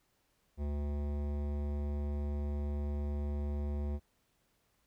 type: tone with hard clipping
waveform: sine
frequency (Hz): 72.6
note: D2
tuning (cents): -19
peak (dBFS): -35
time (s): 0.57-4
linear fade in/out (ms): 50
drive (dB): 16
effects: pink hiss -75 dBFS RMS until 4.86 s